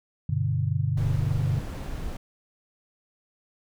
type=chord; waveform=sine; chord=G major; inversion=none; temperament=equal; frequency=98 / 123.47 / 146.83 Hz; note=G2 / B2 / D3; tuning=0 / 0 / 0 cents; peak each=-27 dBFS; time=0.29-1.59 s; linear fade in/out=5 ms
type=noise; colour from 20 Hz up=brown; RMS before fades=-33 dBFS; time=0.97-2.17 s; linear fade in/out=5 ms
effects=none